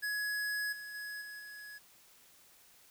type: tone with level steps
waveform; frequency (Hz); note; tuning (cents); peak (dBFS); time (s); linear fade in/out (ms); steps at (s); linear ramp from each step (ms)
square; 1680; G#6; +19; -34 / -44 / -41 / -45 / -47; 0.02-1.79; 20; 0.72 / 0.94 / 1.21 / 1.39; 10
effects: white hiss -62 dBFS RMS until 2.9 s